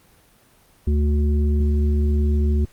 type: harmonic tone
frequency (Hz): 73.42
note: D2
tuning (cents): 0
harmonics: 1 / 3 / 5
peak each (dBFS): -16 / -26 / -30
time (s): 0.87-2.65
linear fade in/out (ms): 5
effects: pink hiss -55 dBFS RMS until 2.72 s + Opus 24 kbps